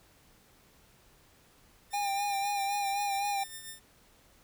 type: tone with tremolo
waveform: 5% pulse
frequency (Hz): 1800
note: A6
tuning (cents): +39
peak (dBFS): -29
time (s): 1.9-3.8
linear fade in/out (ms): 50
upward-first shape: triangle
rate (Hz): 7.4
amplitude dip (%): 60
type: tone with vibrato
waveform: square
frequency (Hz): 803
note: G5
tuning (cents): +41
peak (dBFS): -30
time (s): 1.93-3.44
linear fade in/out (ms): 10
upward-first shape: sine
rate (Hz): 3.9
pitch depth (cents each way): 38
effects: pink hiss -62 dBFS RMS until 4.43 s